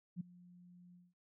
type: tone with ADSR envelope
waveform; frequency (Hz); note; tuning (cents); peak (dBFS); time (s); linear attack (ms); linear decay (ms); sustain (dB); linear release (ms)
sine; 177.5; F3; +28; -36; 0.16-1.14; 45; 9; -21; 200
effects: none